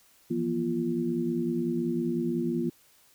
sine tone cluster, 163.4 / 173.5 / 239.3 / 345.1 Hz, E3 / F3 / A#3 / F4, -15 / -11 / +46 / -21 cents, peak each -38 / -34 / -29 / -30 dBFS, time 0.3-2.7 s, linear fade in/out 10 ms, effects white hiss -61 dBFS RMS until 3.14 s

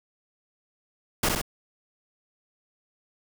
pink noise with echo, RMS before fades -23 dBFS, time 1.23-1.29 s, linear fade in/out 5 ms, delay 63 ms, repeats 2, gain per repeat -3 dB, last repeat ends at 1.416 s, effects none

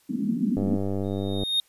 white band-pass noise, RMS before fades -26 dBFS, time 0.09-0.77 s, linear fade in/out 10 ms, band 190 to 260 Hz, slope 48 dB/octave
click train, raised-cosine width 2 ms, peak -16 dBFS, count 86, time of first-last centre 0.57-1.435 s, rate 98.3 Hz
triangle tone with exponential growth, 3700 Hz, A#7, 14 cents flat, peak -17 dBFS, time 1.04-1.6 s, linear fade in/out 1 ms, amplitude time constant 120 ms
effects white hiss -62 dBFS RMS until 1.68 s + resampled to 32000 Hz

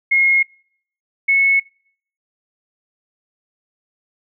sine tone pair in turn, 2155 / 2198 Hz, C#7 / C#7, -49 / -15 cents, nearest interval unison, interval 34 cents, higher second, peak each -11 dBFS, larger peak neither, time 0.11-0.43 / 1.28-1.6 s, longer neither, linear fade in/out 10 ms, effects noise-tail reverb RT60 0.6 s tail -26 dB re dry

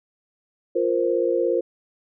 sine chord, F suspended fourth, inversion none, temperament equal, 349.2 / 466.2 / 523.3 Hz, F4 / Bb4 / C5, 0 / 0 / 0 cents, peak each -23 dBFS, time 0.75-1.61 s, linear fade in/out 10 ms, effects none

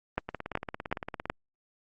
two click trains, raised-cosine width 0.5 ms, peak -12 / -20 dBFS, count 4 / 18, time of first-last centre 0.18-1.299 / 0.29-1.256 s, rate 2.68 / 17.6 Hz, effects Opus 24 kbps

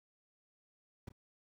brown noise with echo, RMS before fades -45 dBFS, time 1.07-1.09 s, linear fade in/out 5 ms, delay 31 ms, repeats 1, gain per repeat -14 dB, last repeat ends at 1.121 s, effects none

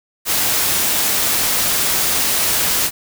white noise, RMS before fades -17 dBFS, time 0.25-2.91 s, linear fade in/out 50 ms, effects none

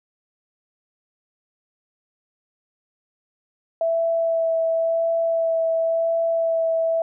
sine tone with vibrato, 659.3 Hz, E5, in tune, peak -18 dBFS, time 3.81-7.02 s, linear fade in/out 2 ms, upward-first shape sine, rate 0.94 Hz, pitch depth 12 cents each way, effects none

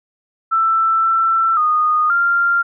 sine tone with pitch steps, 1330 / 1338 / 1233 / 1390 Hz, E6 / E6 / D#6 / F6, +15 / +25 / -16 / -9 cents, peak -12 dBFS, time 0.51-2.63 s, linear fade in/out 20 ms, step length 530 ms, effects none

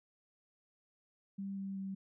sine tone with pitch steps, 196.4 / 194.82 / 193.25 Hz, G3 / G3 / G3, +4 / -10 / -24 cents, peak -38 dBFS, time 1.38-1.95 s, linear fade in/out 10 ms, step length 190 ms, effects none

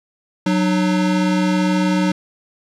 square tone pair together, 185 / 302.2 Hz, F#3 / D4, 0 / +50 cents, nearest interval minor sixth, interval 850 cents, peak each -17 / -20 dBFS, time 0.46-2.12 s, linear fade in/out 5 ms, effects low-pass 6000 Hz 12 dB/octave + 9-bit

